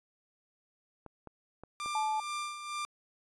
clicks, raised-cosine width 1 ms, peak -32 dBFS, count 4, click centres 1.063 / 1.273 / 1.636 / 1.86 s
sawtooth tone with tremolo, 1189 Hz, D6, 21 cents sharp, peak -30 dBFS, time 1.8-2.85 s, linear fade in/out 0 ms, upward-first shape sine, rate 2.2 Hz, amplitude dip 60%
sine tone, 866 Hz, A5, 28 cents flat, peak -29 dBFS, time 1.95-2.2 s, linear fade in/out 2 ms
effects resampled to 24000 Hz

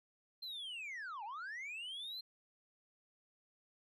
sine linear two-way sweep, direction down then up, 4186 to 780 to 4186 Hz, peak -40 dBFS, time 0.42-2.21 s, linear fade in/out 10 ms, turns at 1.24 s, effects tanh soft clip ceiling -42 dBFS

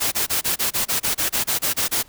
white noise bursts, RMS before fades -21 dBFS, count 14, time 0-2.031 s, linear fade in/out 20 ms, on 120 ms, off 27 ms, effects pink hiss -51 dBFS RMS until 2.08 s

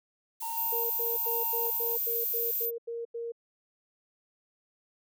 violet noise, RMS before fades -38 dBFS, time 0.4-2.66 s, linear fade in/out 10 ms
triangle tone with tremolo, 918 Hz, A#5, 27 cents flat, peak -33 dBFS, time 0.42-1.96 s, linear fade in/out 5 ms, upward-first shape square, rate 1.2 Hz, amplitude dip 55%
sine tone, 13730 Hz, A9, 44 cents flat, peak -29 dBFS, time 0.56-2.71 s, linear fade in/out 20 ms
sine tone bursts, 466.2 Hz, A#4, in tune, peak -33 dBFS, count 10, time 0.72-3.321 s, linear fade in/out 10 ms, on 180 ms, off 89 ms
effects none

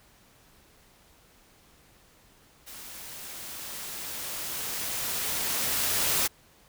white noise with level ramp, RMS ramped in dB -44 to -25 dBFS, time 2.66-6.28 s, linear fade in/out 20 ms, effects pink hiss -59 dBFS RMS until 6.68 s

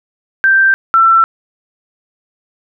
sine tone pair in turn, 1568 / 1341.7 Hz, G6 / E6, 0 / +30 cents, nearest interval minor third, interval 270 cents, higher first, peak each -6 / -5 dBFS, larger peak second, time 0.44-0.74 / 0.94-1.24 s, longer neither, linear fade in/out 0 ms, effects none

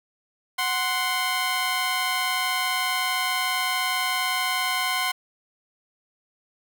15% pulse tone pair together, 740 / 1044.6 Hz, F#5 / C6, 0 / -3 cents, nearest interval tritone, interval 597 cents, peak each -21 / -18 dBFS, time 0.58-5.12 s, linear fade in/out 10 ms, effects none

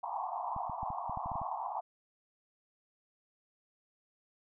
pink band-pass noise, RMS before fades -38 dBFS, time 0.03-1.81 s, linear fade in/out 10 ms, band 690 to 1100 Hz, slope 96 dB/octave
clicks, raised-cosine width 5 ms, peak -32 dBFS, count 10, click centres 0.564 / 0.697 / 0.831 / 0.904 / 1.096 / 1.173 / 1.26 / 1.317 / 1.356 / 1.416 s
effects none

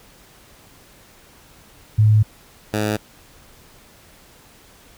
sine / 10% pulse tone pair in turn, 107.4 / 106.17 Hz, A2 / G#2, -41 / +39 cents, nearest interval unison, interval 20 cents, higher first, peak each -10 / -11 dBFS, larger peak first, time 1.98-2.23 / 2.73-2.97 s, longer first, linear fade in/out 10 ms, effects pink hiss -49 dBFS RMS until 4.97 s

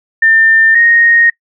sine tone pair in turn, 1800 / 1862.4 Hz, A6 / A#6, +39 / -2 cents, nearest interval minor second, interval 59 cents, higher second, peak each -5 dBFS, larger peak neither, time 0.22-0.75 / 0.75-1.3 s, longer second, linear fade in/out 5 ms, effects noise-tail reverb RT60 0.1 s tail -22 dB re dry

